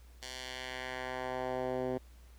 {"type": "tone with band-pass filter sweep", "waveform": "10% pulse", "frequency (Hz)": 128, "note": "C3", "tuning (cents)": -38, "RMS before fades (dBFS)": -38, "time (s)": [0.22, 1.98], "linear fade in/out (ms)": 5, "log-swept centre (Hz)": [5100, 360], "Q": 1, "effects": ["added 60 Hz sine -53 dBFS peak until 2.38 s", "pink hiss -65 dBFS RMS until 2.38 s"]}